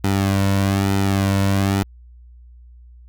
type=tone with flanger; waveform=sawtooth; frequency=98 Hz; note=G2; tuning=in tune; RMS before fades=-18 dBFS; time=0.04-1.83 s; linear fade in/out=0 ms; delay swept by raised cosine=1.8 to 2.49 ms; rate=1.1 Hz; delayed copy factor=-0.65; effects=added 60 Hz sine -41 dBFS peak until 3.08 s